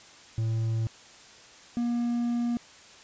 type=tone pair in turn; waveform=triangle; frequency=112.4 / 238.2 Hz; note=A2 / A#3; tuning=+37 / +38 cents; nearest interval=octave + minor second; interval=1301 cents; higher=second; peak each=-23 dBFS; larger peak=neither; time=0.38-0.87 / 1.77-2.57 s; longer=second; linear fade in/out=0 ms; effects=white hiss -51 dBFS RMS until 3.03 s + resampled to 16000 Hz